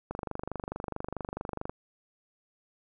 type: click train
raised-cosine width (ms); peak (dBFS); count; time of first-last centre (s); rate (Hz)
1; -20; 40; 0.11-1.695; 24.6
effects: none